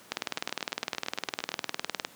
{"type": "two click trains", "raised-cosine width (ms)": 0.2, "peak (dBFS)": [-11, -18], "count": [39, 11], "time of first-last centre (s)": [[0.12, 2.049], [0.38, 1.518]], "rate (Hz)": [19.7, 8.79], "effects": ["pink hiss -53 dBFS RMS until 2.15 s", "high-pass 200 Hz 12 dB/octave"]}